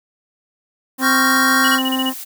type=noise; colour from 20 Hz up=blue; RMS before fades=-31 dBFS; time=0.98-2.25 s; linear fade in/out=20 ms
type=harmonic tone; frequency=261.6 Hz; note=C4; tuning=in tune; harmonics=1 / 2 / 3 / 4 / 5 / 6 / 7; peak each=-19 / -31 / -28 / -28 / -39 / -40 / -33 dBFS; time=0.98-2.14 s; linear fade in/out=50 ms
type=chord; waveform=square; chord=G half-diminished seventh; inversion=second; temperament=equal with one note detuned; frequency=1108.7 / 1386.5 / 1568 / 1864.7 Hz; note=Db6 / F6 / G6 / Bb6; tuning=0 / -13 / 0 / 0 cents; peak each=-20 dBFS; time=1.01-1.8 s; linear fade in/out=50 ms
type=tone bursts; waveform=sine; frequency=2917 Hz; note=F#7; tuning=25 cents flat; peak=-19 dBFS; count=7; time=1.64-2.098 s; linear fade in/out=10 ms; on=44 ms; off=25 ms
effects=none